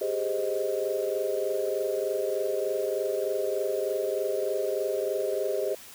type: chord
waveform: sine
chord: Ab major seventh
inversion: third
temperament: equal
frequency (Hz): 392 / 415.3 / 523.3 / 622.3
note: G4 / Ab4 / C5 / Eb5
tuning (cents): 0 / 0 / 0 / 0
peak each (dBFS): -31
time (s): 0.01-5.75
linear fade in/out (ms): 5
effects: tanh soft clip ceiling -15 dBFS + white hiss -47 dBFS RMS until 5.94 s